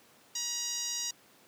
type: tone with band-pass filter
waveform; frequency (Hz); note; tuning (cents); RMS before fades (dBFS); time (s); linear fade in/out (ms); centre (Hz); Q
10% pulse; 955; A#5; +42; -35; 0.35-1.11; 5; 6400; 2.7
effects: pink hiss -60 dBFS RMS until 1.47 s + high-pass 200 Hz 12 dB/octave